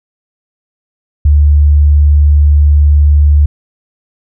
sine tone, 73.42 Hz, D2, in tune, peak -3 dBFS, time 1.25-3.46 s, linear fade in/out 5 ms, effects none

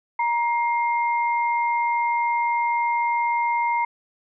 sine tone pair together, 941.7 / 2116 Hz, A#5 / C7, +17 / +19 cents, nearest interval octave + major second, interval 1402 cents, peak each -20 / -27 dBFS, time 0.19-3.85 s, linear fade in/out 5 ms, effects none

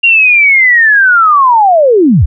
sine linear sweep, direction down, 2794 to 50.5 Hz, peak -3 dBFS, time 0.03-2.26 s, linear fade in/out 10 ms, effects none

